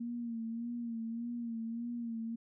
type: tone with vibrato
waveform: sine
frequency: 232.5 Hz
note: A#3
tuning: 4 cents flat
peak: -36 dBFS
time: 0-2.36 s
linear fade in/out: 10 ms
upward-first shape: sine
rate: 1.7 Hz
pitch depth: 50 cents each way
effects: none